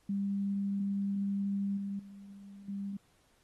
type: tone with level steps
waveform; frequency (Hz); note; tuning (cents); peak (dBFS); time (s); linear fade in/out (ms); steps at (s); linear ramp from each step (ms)
sine; 198.8; G3; +25; -30 / -34 / -47 / -35; 0.09-2.97; 5; 1.77 / 1.99 / 2.68; 5
effects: pink hiss -70 dBFS RMS until 3.43 s + AAC 32 kbps